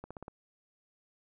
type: accelerating click train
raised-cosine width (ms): 1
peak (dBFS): -29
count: 5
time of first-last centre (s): 0.04-0.281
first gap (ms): 66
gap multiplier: 0.94
effects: none